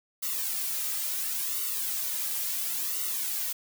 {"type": "noise with flanger", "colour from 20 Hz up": "blue", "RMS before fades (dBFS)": -31, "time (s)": [0.22, 3.53], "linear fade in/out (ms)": 10, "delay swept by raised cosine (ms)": [1.2, 2.8], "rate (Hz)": 0.72, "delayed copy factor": -0.75, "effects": []}